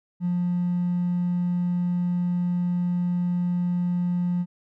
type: tone with hard clipping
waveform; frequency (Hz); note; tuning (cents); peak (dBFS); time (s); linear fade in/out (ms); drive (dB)
triangle; 176.9; F3; +23; -22; 0.2-4.46; 50; 4
effects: none